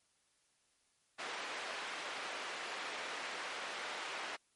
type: band-pass noise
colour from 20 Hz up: white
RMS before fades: -43 dBFS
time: 1.18-4.37 s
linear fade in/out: 20 ms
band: 430 to 2400 Hz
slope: 12 dB/octave
effects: white hiss -75 dBFS RMS until 4.55 s + MP3 48 kbps